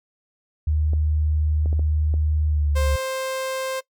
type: tone with pitch glide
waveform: sine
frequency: 76.5 to 70.97 Hz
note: D#2 to C#2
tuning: -29 to +41 cents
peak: -18 dBFS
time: 0.67-2.96 s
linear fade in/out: 5 ms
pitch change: -130 cents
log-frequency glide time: 2.47-2.85 s
type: clicks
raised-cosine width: 2 ms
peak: -21 dBFS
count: 5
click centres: 0.934 / 1.659 / 1.729 / 1.794 / 2.14 s
type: tone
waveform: sawtooth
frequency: 525 Hz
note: C5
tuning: 6 cents sharp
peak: -21 dBFS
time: 2.75-3.81 s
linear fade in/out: 20 ms
effects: noise-tail reverb RT60 0.1 s tail -20 dB re dry